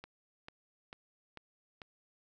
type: click train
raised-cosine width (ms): 0.3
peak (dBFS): -30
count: 5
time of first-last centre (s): 0.04-1.818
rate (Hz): 2.25
effects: none